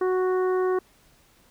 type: harmonic tone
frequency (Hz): 370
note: F#4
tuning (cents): 0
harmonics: 1 / 2 / 3 / 4 / 5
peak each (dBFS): -21 / -34 / -32 / -39 / -43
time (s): 0.01-0.79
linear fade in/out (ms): 5
effects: pink hiss -59 dBFS RMS until 1.5 s